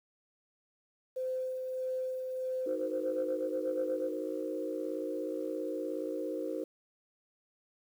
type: tone with tremolo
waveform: sine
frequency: 515 Hz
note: C5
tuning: 28 cents flat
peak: -31 dBFS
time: 1.16-4.13 s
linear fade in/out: 10 ms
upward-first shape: sine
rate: 1.6 Hz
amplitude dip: 35%
type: chord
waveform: sine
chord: C half-diminished seventh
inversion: first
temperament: equal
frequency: 311.1 / 370 / 466.2 / 523.3 Hz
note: Eb4 / Gb4 / Bb4 / C5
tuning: 0 / 0 / 0 / 0 cents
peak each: -38 / -40 / -39 / -38 dBFS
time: 2.66-6.64 s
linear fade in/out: 5 ms
effects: tanh soft clip ceiling -23 dBFS + 10-bit